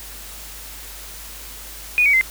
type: tone with pitch steps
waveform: sine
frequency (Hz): 2463 / 2259 / 2071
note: D#7 / C#7 / C7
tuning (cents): -18 / +32 / -18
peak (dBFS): -12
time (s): 1.98-2.211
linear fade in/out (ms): 0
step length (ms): 77
effects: added 50 Hz sine -40 dBFS peak until 2.3 s + white hiss -37 dBFS RMS until 2.3 s